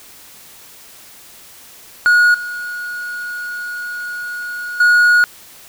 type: tone with level steps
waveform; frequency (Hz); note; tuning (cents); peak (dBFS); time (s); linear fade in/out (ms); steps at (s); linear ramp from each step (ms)
triangle; 1448; F#6; -38; -6 / -21 / -6; 2.06-5.24; 0; 2.34 / 4.8; 5
effects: white hiss -41 dBFS RMS until 5.68 s